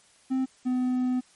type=tone pair in turn; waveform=triangle; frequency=261.6 / 252.4 Hz; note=C4 / B3; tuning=0 / +38 cents; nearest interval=minor second; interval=62 cents; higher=first; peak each=-21 dBFS; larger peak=neither; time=0.3-0.46 / 0.65-1.21 s; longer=second; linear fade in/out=20 ms; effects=white hiss -59 dBFS RMS until 1.35 s + MP3 48 kbps